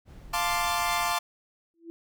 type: noise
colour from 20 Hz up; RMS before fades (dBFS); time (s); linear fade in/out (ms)
brown; -45; 0.05-1.16; 50
type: chord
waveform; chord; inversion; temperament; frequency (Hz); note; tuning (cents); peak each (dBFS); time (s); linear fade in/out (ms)
sawtooth; D minor seventh; first; equal; 698.5 / 880 / 1046.5 / 1174.7; F5 / A5 / C6 / D6; 0 / 0 / 0 / 0; -27; 0.33-1.19; 10
type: tone with exponential growth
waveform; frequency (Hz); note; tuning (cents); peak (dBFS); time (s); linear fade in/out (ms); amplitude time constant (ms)
sine; 334; E4; +23; -35; 1.74-1.9; 0; 34
effects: none